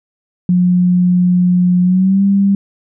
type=tone with pitch glide; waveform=sine; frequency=179.3 to 197.8 Hz; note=F3 to G3; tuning=+46 to +16 cents; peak=-8 dBFS; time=0.49-2.55 s; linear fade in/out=2 ms; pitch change=+170 cents; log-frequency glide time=1.83-2.23 s; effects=none